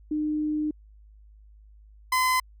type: tone pair in turn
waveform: sine / 30% pulse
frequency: 303.7 / 1021.5 Hz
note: D#4 / C6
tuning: -42 / -42 cents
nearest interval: octave + major sixth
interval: 2100 cents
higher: second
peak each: -24 / -18 dBFS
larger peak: second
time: 0.11-0.71 / 2.12-2.4 s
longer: first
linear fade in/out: 5 ms
effects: added 52 Hz sine -49 dBFS peak until 2.6 s